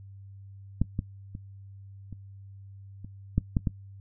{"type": "clicks", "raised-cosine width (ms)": 5, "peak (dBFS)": [-11, -16, -26, -28, -29, -10, -11, -13], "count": 8, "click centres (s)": [0.816, 0.991, 1.351, 2.127, 3.046, 3.38, 3.568, 3.672], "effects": ["noise-tail reverb RT60 0.1 s tail -19 dB re dry", "added 98 Hz sine -44 dBFS peak until 4 s"]}